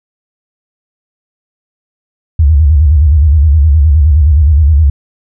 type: tone with vibrato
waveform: sine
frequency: 74.7 Hz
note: D2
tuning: 30 cents sharp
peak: -3 dBFS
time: 2.39-4.9 s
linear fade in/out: 5 ms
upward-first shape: square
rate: 9.6 Hz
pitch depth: 130 cents each way
effects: none